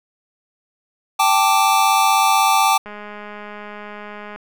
square chord, G suspended second, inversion none, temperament equal, 784 / 880 / 1174.7 Hz, G5 / A5 / D6, 0 / 0 / 0 cents, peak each -18 dBFS, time 1.19-2.78 s, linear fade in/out 10 ms
click train, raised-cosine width 0.5 ms, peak -20 dBFS, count 313, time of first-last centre 2.86-4.36 s, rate 208 Hz
effects none

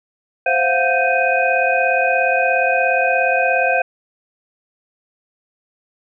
sine tone cluster, 523 / 688 / 725 / 1559 / 2494 Hz, C5 / F5 / F#5 / G6 / D#7, -1 / -26 / -35 / -10 / +3 cents, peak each -20 dBFS, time 0.46-3.82 s, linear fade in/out 5 ms, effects none

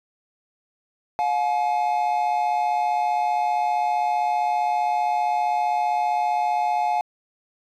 triangle tone pair together, 715 / 850.3 Hz, F5 / G#5, +41 / +41 cents, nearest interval minor third, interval 300 cents, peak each -20 dBFS, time 1.19-7.01 s, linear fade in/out 0 ms, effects tanh soft clip ceiling -11 dBFS

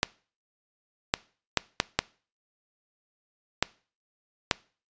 clicks, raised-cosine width 0.2 ms, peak -3 dBFS, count 7, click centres 0.031 / 1.139 / 1.573 / 1.801 / 1.99 / 3.626 / 4.512 s, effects noise-tail reverb RT60 0.4 s tail -22 dB re dry + resampled to 16000 Hz

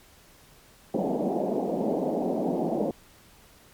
pink band-pass noise, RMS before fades -27 dBFS, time 0.94-2.91 s, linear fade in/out 2 ms, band 180 to 770 Hz, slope 48 dB/octave, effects pink hiss -55 dBFS RMS until 3.73 s + MP3 96 kbps

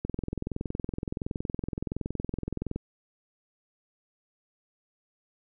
click train, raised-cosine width 3 ms, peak -18 dBFS, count 59, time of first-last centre 0.05-2.76 s, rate 21.4 Hz, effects none

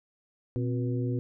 harmonic tone with a mistuned harmonic, 121.3 Hz, B2, 31 cents flat, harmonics 1 / 2 / 3 / 4, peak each -28 / -33 / -36 / -40 dBFS, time 0.56-1.19 s, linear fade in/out 0 ms, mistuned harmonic 2, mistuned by +120 cents, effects none

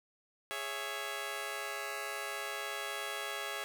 10% pulse chord, C# minor, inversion second, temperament just, 415.8 / 554.4 / 665.2 Hz, G#4 / C#5 / E5, +2 / 0 / +16 cents, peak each -34 dBFS, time 0.51-3.64 s, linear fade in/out 0 ms, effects none

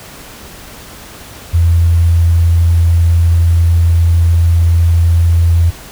sine tone with sample-and-hold, 84.4 Hz, E2, 41 cents sharp, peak -6 dBFS, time 1.53-5.71 s, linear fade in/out 20 ms, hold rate 11025 Hz, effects pink hiss -33 dBFS RMS until 5.91 s

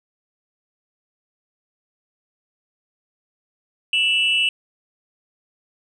sine tone pair together, 2665 / 2933 Hz, E7 / F#7, +18 / -16 cents, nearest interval major second, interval 166 cents, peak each -17 dBFS, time 3.93-4.49 s, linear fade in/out 2 ms, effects tanh soft clip ceiling -12 dBFS

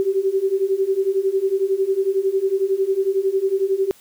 sine beating tone pair, 380.4 / 391.4 Hz, F#4 / G4, +48 / -3 cents, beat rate 11 Hz, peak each -21 / -19 dBFS, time 0-3.91 s, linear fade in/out 0 ms, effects white hiss -51 dBFS RMS until 4 s

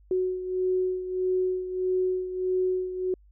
sine beating tone pair, 369.2 / 370.8 Hz, F#4 / F#4, -4 / +4 cents, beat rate 1.6 Hz, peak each -25 / -31 dBFS, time 0.11-3.14 s, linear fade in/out 2 ms, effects added 50 Hz sine -53 dBFS peak until 3.31 s

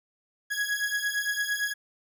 40% pulse beating tone pair, 1661.2 / 1670 Hz, G#6 / G#6, 0 / +9 cents, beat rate 8.8 Hz, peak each -29 dBFS, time 0.5-1.74 s, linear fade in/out 20 ms, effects none

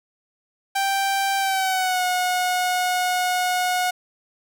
sawtooth tone with pitch glide, 784 to 727.3 Hz, G5 to F#5, 0 to -30 cents, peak -16 dBFS, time 0.75-3.91 s, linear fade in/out 10 ms, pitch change -130 cents, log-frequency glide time 1.38-2.04 s, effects none

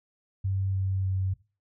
sine tone with pitch steps, 96.4 / 95.57 / 94.74 Hz, G2 / G2 / F#2, -28 / -43 / +41 cents, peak -25 dBFS, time 0.44-1.34 s, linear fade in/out 10 ms, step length 300 ms, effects noise-tail reverb RT60 0.3 s tail -17 dB re dry

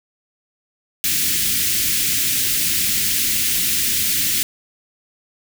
white band-stop noise, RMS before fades -19 dBFS, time 1.04-4.43 s, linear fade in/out 0 ms, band 320 to 1900 Hz, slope 24 dB/octave, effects none

